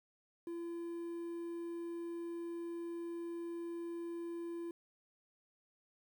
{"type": "tone with quantisation", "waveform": "triangle", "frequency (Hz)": 340, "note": "F4", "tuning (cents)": -46, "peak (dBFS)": -38, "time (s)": [0.47, 4.71], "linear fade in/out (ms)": 2, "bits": 11, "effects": []}